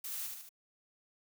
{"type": "noise with echo", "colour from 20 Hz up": "blue", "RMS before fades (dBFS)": -41, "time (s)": [0.04, 0.27], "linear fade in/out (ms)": 5, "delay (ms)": 74, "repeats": 3, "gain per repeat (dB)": -4, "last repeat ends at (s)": 0.492, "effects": []}